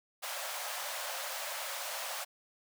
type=high-pass noise; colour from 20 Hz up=pink; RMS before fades=-39 dBFS; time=0.22-2.25 s; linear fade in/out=20 ms; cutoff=530 Hz; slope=96 dB/octave; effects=none